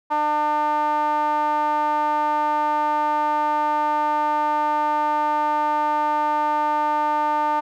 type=tone with band-pass filter; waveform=sawtooth; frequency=300 Hz; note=D4; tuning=37 cents sharp; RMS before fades=-21 dBFS; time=0.1-7.61 s; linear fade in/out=20 ms; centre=980 Hz; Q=8.9; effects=none